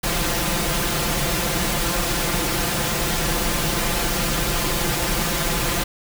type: noise with comb filter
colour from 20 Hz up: pink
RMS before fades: -22 dBFS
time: 0.03-5.84 s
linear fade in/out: 10 ms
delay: 5.8 ms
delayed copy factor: +0.75
effects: none